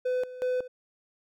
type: tone with tremolo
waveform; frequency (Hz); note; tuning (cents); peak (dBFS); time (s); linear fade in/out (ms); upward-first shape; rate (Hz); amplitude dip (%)
triangle; 504; B4; +35; -23; 0.05-0.68; 10; square; 2.7; 80
effects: none